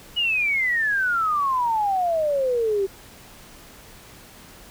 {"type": "exponential sweep", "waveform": "sine", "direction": "down", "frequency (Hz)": [2940, 380.5], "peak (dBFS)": -19, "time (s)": [0.16, 2.87], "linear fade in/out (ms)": 20, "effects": ["pink hiss -46 dBFS RMS until 4.7 s"]}